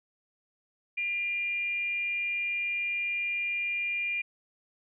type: tone with frequency modulation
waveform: sine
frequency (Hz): 2400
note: D7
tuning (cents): +37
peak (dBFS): -28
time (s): 0.97-4.22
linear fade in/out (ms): 10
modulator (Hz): 407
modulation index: 0.26
effects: none